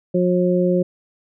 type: harmonic tone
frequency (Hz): 180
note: F#3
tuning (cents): -47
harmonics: 1 / 2 / 3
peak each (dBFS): -18 / -19 / -20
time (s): 0.14-0.83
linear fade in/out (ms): 10
effects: none